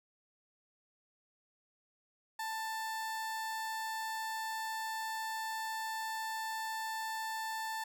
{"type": "tone", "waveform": "30% pulse", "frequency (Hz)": 886, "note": "A5", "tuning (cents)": 12, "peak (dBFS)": -34, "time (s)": [2.39, 7.84], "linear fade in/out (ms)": 5, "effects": []}